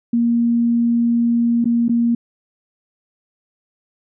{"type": "tone with dropouts", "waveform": "sine", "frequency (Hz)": 235, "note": "A#3", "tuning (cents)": 14, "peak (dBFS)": -13, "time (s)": [0.13, 2.15], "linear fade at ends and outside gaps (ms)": 5, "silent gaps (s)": [[1.644, 1.655], [1.883, 1.893]], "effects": []}